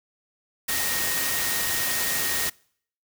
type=tone in noise; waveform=sine; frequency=1864.7 Hz; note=A#6; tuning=in tune; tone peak=-32 dBFS; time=0.68-2.5 s; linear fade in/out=10 ms; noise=white; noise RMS=-26 dBFS; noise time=0.68-2.5 s; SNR=-9 dB; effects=noise-tail reverb RT60 0.6 s tail -26 dB re dry